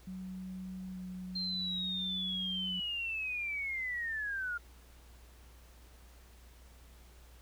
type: tone with vibrato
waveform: sine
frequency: 185 Hz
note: F#3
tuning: in tune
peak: -40 dBFS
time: 0.07-2.8 s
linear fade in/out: 5 ms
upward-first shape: square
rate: 0.57 Hz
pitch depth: 12 cents each way
type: linear sweep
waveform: sine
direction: down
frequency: 4186 to 1396.9 Hz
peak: -34 dBFS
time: 1.35-4.58 s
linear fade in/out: 10 ms
effects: added 60 Hz sine -55 dBFS peak until 7.41 s + pink hiss -62 dBFS RMS until 7.41 s